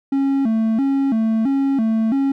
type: tone with vibrato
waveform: triangle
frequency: 246.9 Hz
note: B3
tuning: in tune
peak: -13 dBFS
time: 0.12-2.32 s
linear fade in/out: 5 ms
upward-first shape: square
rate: 1.5 Hz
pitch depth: 180 cents each way
effects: none